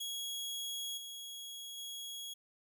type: tone with level steps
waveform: sawtooth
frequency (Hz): 3322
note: G#7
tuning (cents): 0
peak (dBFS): -35 / -41 / -39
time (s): 0-2.34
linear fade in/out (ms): 10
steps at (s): 0.97 / 1.77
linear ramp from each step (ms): 10
effects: none